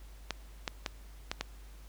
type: clicks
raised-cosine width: 0.2 ms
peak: -15 dBFS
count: 5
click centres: 0.307 / 0.678 / 0.862 / 1.315 / 1.41 s
effects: added 50 Hz sine -48 dBFS peak until 1.88 s + pink hiss -60 dBFS RMS until 1.88 s